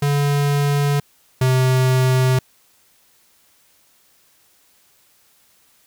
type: tone pair in turn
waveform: square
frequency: 143.3 / 129.16 Hz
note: D3 / C3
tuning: -42 / -22 cents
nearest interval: major second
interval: 180 cents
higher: first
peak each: -16 / -14 dBFS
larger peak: second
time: 0.02-1 / 1.41-2.39 s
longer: neither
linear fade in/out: 5 ms
effects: white hiss -57 dBFS RMS until 5.86 s